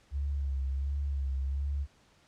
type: tone with vibrato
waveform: sine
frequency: 68.9 Hz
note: C#2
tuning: 10 cents flat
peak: -29 dBFS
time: 0.11-1.87 s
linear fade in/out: 50 ms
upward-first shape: sine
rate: 1.4 Hz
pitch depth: 50 cents each way
effects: pink hiss -64 dBFS RMS until 2.27 s + low-pass 7000 Hz 12 dB/octave